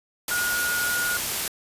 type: tone in noise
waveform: sine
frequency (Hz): 1438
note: F#6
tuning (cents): -50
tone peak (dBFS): -24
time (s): 0.31-1.17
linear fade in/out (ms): 2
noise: white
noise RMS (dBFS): -27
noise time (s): 0.28-1.48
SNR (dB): 0
effects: resampled to 32000 Hz